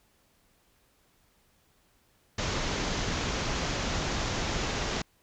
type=low-pass noise; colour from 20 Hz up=pink; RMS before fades=-31 dBFS; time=2.38-5.02 s; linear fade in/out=5 ms; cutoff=7100 Hz; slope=96 dB/octave; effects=pink hiss -67 dBFS RMS until 5.22 s